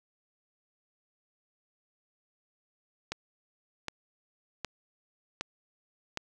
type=click train; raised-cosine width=0.2 ms; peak=-16 dBFS; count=5; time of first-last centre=3.12-6.173 s; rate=1.31 Hz; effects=none